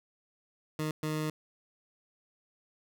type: tone bursts at uneven times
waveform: 20% pulse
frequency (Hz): 154.6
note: D#3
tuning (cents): -11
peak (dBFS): -26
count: 2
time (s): 0.79-0.91 / 1.03-1.3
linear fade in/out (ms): 2
effects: none